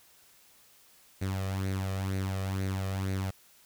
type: tone with flanger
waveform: sawtooth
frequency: 95.8 Hz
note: G2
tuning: 39 cents flat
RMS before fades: -32 dBFS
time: 1.21-3.31 s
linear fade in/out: 10 ms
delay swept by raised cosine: 0.47 to 1.67 ms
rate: 2.1 Hz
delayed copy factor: +0.6
effects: white hiss -60 dBFS RMS until 3.65 s